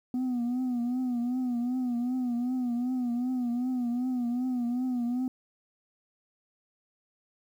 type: tone with vibrato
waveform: sine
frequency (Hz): 246.9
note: B3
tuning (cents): 0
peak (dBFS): -24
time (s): 0.14-5.28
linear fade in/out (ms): 2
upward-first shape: triangle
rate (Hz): 2.6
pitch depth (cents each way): 84
effects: tanh soft clip ceiling -26 dBFS + 10-bit